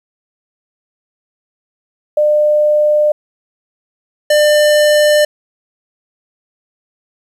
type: tone pair in turn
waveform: sine / square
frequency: 600 / 597.9 Hz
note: D5 / D5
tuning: +37 / +31 cents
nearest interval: unison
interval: 6 cents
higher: first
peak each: -8 dBFS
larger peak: neither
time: 2.17-3.12 / 4.3-5.25 s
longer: neither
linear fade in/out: 5 ms
effects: low-pass 12000 Hz 12 dB/octave + 8-bit